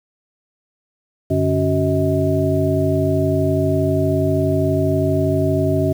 sine tone cluster, 94 / 146.4 / 278.9 / 375.4 / 637 Hz, F#2 / D3 / C#4 / F#4 / D#5, +28 / -5 / +11 / +25 / +41 cents, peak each -21 dBFS, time 1.3-5.93 s, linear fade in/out 10 ms, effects 7-bit

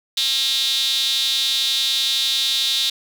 sawtooth tone with high-pass filter, 269 Hz, C4, 48 cents sharp, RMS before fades -20 dBFS, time 0.17-2.9 s, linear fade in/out 5 ms, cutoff 3700 Hz, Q 7.4, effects none

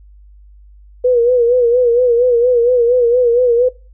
sine tone with vibrato, 484.7 Hz, B4, 32 cents flat, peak -8 dBFS, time 1.04-3.69 s, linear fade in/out 10 ms, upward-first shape sine, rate 4.3 Hz, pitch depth 72 cents each way, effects noise-tail reverb RT60 0.3 s tail -19 dB re dry + added 50 Hz sine -39 dBFS peak until 3.93 s

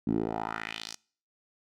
10% pulse tone with band-pass filter sweep, 55 Hz, A1, in tune, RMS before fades -33 dBFS, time 0.07-0.96 s, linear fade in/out 5 ms, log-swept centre 230 to 6400 Hz, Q 2.5, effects noise-tail reverb RT60 0.5 s tail -26 dB re dry

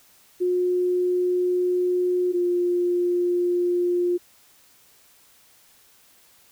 sine tone pair in turn, 360 / 353.2 Hz, F#4 / F4, -47 / +20 cents, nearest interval unison, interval 33 cents, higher first, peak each -19 dBFS, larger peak neither, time 0.4-2.33 / 2.33-4.18 s, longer first, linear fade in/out 20 ms, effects white hiss -56 dBFS RMS until 6.51 s

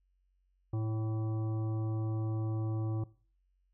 harmonic tone with a mistuned harmonic, 110 Hz, A2, in tune, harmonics 1 / 3 / 5 / 7 / 9 / 10, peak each -31 / -40 / -50 / -51 / -58 / -55 dBFS, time 0.73-3.04 s, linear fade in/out 5 ms, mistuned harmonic 10, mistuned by +62 cents, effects noise-tail reverb RT60 0.4 s tail -19 dB re dry + added 46 Hz sine -70 dBFS peak until 3.73 s

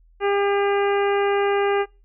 harmonic tone, 401.8 Hz, G4, 43 cents sharp, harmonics 1 / 2 / 3 / 4 / 5 / 6 / 7, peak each -19 / -25 / -29 / -31 / -33 / -35 / -36 dBFS, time 0.2-1.86 s, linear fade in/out 50 ms, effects noise-tail reverb RT60 0.3 s tail -26 dB re dry + added 41 Hz sine -51 dBFS peak until 2.04 s

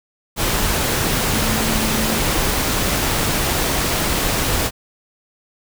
sine tone in noise, 220 Hz, A3, in tune, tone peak -24 dBFS, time 1.3-2.22 s, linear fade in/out 50 ms, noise pink, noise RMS -19 dBFS, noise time 0.36-4.71 s, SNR -8 dB, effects none

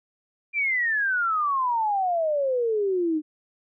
sine exponential sweep, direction down, 2400 to 300 Hz, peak -21 dBFS, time 0.53-3.22 s, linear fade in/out 50 ms, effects none

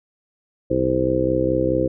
harmonic tone, 64.7 Hz, C2, 19 cents flat, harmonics 1 / 2 / 3 / 4 / 5 / 6 / 7 / 8, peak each -30 / -27 / -33 / -29 / -22 / -25 / -29 / -21 dBFS, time 0.7-1.88 s, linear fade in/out 10 ms, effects none

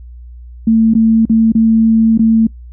sine tone with dropouts, 223.9 Hz, A3, 30 cents sharp, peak -6 dBFS, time 0.67-2.47 s, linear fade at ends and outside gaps 5 ms, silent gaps 0.938-0.95 / 1.254-1.296 / 1.521-1.55 / 2.177-2.192 s, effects noise-tail reverb RT60 0.1 s tail -24 dB re dry + added 60 Hz sine -30 dBFS peak until 2.72 s

